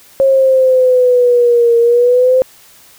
sine exponential two-way sweep, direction down then up, 542 to 465.6 to 520 Hz, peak -6 dBFS, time 0.2-2.42 s, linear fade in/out 0 ms, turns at 1.78 s, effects white hiss -43 dBFS RMS until 2.98 s

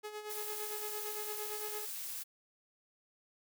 sawtooth tone with tremolo, 422.8 Hz, G#4, 31 cents sharp, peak -36 dBFS, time 0.03-1.86 s, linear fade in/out 20 ms, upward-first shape sine, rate 8.8 Hz, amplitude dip 60%
blue noise, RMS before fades -42 dBFS, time 0.29-2.24 s, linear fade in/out 20 ms
effects none

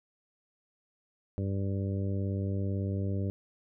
harmonic tone, 98 Hz, G2, in tune, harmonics 1 / 2 / 3 / 4 / 5 / 6, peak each -30 / -36 / -40 / -42 / -44 / -46 dBFS, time 1.38-3.3 s, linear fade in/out 0 ms, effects none

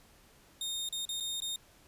sawtooth tone with dropouts, 3680 Hz, A#7, 23 cents flat, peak -31 dBFS, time 0.61-1.56 s, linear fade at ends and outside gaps 2 ms, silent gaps 0.889-0.925 / 1.053-1.09 / 1.201-1.206 / 1.403-1.42 s, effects pink hiss -61 dBFS RMS until 1.87 s + resampled to 32000 Hz

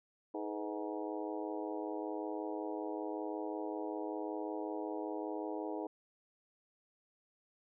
harmonic tone with a mistuned harmonic, 105.3 Hz, G#2, 24 cents sharp, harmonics 3 / 4 / 5 / 6 / 7 / 8 / 9, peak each -41 / -43 / -45 / -47 / -48 / -49 / -50 dBFS, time 0.34-5.87 s, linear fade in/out 5 ms, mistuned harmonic 5, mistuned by -82 cents, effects none

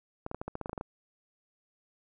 clicks, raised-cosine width 1 ms, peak -22 dBFS, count 12, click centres 0.264 / 0.314 / 0.346 / 0.415 / 0.48 / 0.554 / 0.613 / 0.659 / 0.695 / 0.731 / 0.778 / 0.811 s, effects none

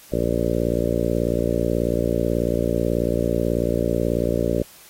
harmonic tone, 58.27 Hz, A#1, in tune, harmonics 1 / 2 / 3 / 4 / 5 / 6 / 7 / 8 / 9 / 10, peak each -28 / -28 / -28 / -28 / -28 / -28 / -28 / -28 / -28 / -28 dBFS, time 0.12-4.63 s, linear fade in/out 5 ms, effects white hiss -47 dBFS RMS until 4.89 s + AAC 48 kbps

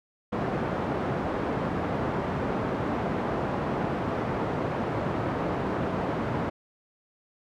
pink band-pass noise, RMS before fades -29 dBFS, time 0.32-6.5 s, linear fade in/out 10 ms, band 120 to 1100 Hz, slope 12 dB/octave, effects none

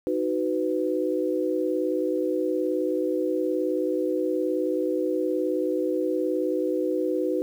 sine chord, B major, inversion first, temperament equal with one note detuned, 311.1 / 370 / 500.2 Hz, D#4 / F#4 / B4, 0 / 0 / +22 cents, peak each -27 dBFS, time 0.07-7.42 s, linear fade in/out 0 ms, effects 9-bit

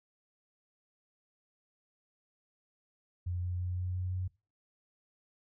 sine tone with pitch steps, 88.8 / 89.42 / 90.04 / 90.67 / 91.3 / 91.93 Hz, F2 / F2 / F#2 / F#2 / F#2 / F#2, +29 / +41 / -47 / -35 / -23 / -11 cents, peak -32 dBFS, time 3.26-4.28 s, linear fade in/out 10 ms, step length 170 ms, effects noise-tail reverb RT60 0.3 s tail -22 dB re dry

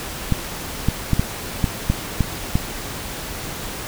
clicks, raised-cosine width 5 ms, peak -4 dBFS, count 8, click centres 0.323 / 0.886 / 1.133 / 1.195 / 1.642 / 1.9 / 2.207 / 2.555 s, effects pink hiss -30 dBFS RMS until 3.87 s

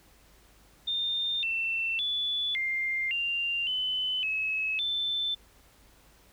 sine tone with pitch steps, 3622 / 2686 / 3450 / 2105 / 2784 / 3023 / 2576 / 3534 Hz, A7 / E7 / A7 / C7 / F7 / F#7 / E7 / A7, +49 / +32 / -35 / +10 / -6 / +36 / -41 / +7 cents, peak -27 dBFS, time 0.87-5.35 s, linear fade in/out 10 ms, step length 560 ms, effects added 50 Hz sine -62 dBFS peak until 6.32 s + pink hiss -60 dBFS RMS until 6.32 s

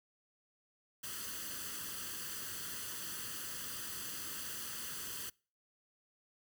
white noise with comb filter, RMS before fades -43 dBFS, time 1.03-5.3 s, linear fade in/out 10 ms, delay 0.65 ms, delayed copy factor +0.7, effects noise-tail reverb RT60 0.4 s tail -26 dB re dry + high-pass 60 Hz 12 dB/octave

